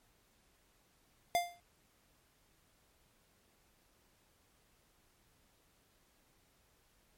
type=tone with exponential decay; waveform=square; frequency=698.5 Hz; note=F5; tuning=in tune; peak=-26 dBFS; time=1.35-1.6 s; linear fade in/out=0 ms; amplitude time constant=54 ms; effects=pink hiss -71 dBFS RMS until 7.17 s + MP3 64 kbps